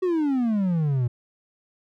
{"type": "exponential sweep", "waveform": "triangle", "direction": "down", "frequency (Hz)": [379.5, 117], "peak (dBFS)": -18, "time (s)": [0.02, 1.08], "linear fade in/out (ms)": 10, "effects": []}